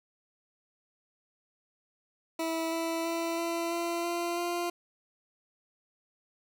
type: tone with pitch steps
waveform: 20% pulse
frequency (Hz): 326.5 / 329.9 / 333.4 / 336.8 / 340.4 / 343.9 / 347.5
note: E4 / E4 / E4 / E4 / F4 / F4 / F4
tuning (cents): -17 / +1 / +20 / +37 / -44 / -27 / -9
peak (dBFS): -25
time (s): 2.39-4.7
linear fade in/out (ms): 5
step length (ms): 330
effects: none